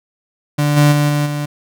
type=tone with level steps; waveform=35% pulse; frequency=146.83 Hz; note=D3; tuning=in tune; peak=-11 / -6 / -10 / -12 / -17 dBFS; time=0.58-1.46 s; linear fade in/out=10 ms; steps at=0.76 / 0.91 / 1.08 / 1.25 s; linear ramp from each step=20 ms; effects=none